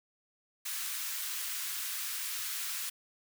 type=high-pass noise; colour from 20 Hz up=white; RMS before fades=-37 dBFS; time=0.65-2.9 s; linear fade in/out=10 ms; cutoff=1200 Hz; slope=24 dB/octave; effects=none